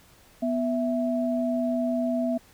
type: tone pair together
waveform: sine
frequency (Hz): 246.9 / 659.1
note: B3 / E5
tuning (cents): 0 / 0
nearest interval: octave + perfect fourth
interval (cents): 1700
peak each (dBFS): -25 / -27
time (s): 0.42-2.38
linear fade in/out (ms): 10
effects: pink hiss -56 dBFS RMS until 2.53 s